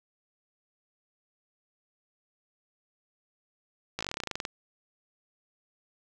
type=slowing click train; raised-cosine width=0.2 ms; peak=-15 dBFS; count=16; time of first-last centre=3.99-4.452 s; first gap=17 ms; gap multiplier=1.08; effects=none